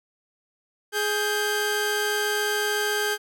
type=tone pair together; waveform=sawtooth; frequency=418.2 / 1579 Hz; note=G#4 / G6; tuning=+12 / +12 cents; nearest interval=octave + major seventh; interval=2300 cents; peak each=-22 dBFS; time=0.92-3.18 s; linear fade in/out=50 ms; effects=none